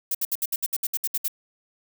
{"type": "noise bursts", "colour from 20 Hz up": "violet", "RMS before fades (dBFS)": -25, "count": 12, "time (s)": [0.11, 1.281], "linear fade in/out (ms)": 5, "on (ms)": 38, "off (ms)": 65, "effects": []}